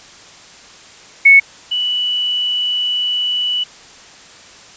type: tone pair in turn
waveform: sine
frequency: 2209 / 2959 Hz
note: C#7 / F#7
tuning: -7 / -1 cents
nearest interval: perfect fourth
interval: 506 cents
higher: second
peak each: -3 / -15 dBFS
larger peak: first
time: 1.25-1.4 / 1.71-3.64 s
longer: second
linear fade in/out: 10 ms
effects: white hiss -40 dBFS RMS until 4.76 s + resampled to 16000 Hz